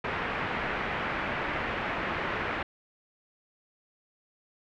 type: low-pass noise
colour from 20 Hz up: white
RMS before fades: -32 dBFS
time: 0.04-2.63 s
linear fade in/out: 5 ms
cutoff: 2200 Hz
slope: 24 dB/octave
effects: none